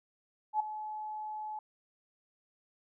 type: tone with ADSR envelope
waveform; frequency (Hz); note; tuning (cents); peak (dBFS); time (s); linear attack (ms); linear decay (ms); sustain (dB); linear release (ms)
sine; 856; A5; -48; -24; 0.53-1.59; 70; 6; -13; 3
effects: none